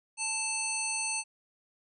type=harmonic tone with a mistuned harmonic; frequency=880 Hz; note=A5; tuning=in tune; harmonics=1 / 3 / 5 / 7 / 9 / 10; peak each=-40 / -35 / -40 / -37 / -40 / -35 dBFS; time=0.17-1.24 s; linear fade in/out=50 ms; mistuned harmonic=9; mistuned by=+34 cents; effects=none